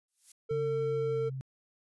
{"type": "noise with exponential growth", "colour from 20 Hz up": "violet", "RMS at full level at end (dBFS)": -44, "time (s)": [0.08, 0.32], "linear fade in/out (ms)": 5, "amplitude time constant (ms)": 52}
{"type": "tone", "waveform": "triangle", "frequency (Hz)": 451, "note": "A4", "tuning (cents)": 43, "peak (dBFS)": -27, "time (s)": [0.49, 1.3], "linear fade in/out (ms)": 20}
{"type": "tone with pitch glide", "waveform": "sine", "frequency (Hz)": [138.59, 132.64], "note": ["C#3", "C3"], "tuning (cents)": [0, 24], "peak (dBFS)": -35, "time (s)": [0.51, 1.41], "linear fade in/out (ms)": 0, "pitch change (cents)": -76, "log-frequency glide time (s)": [0.65, 1.13]}
{"effects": ["resampled to 24000 Hz"]}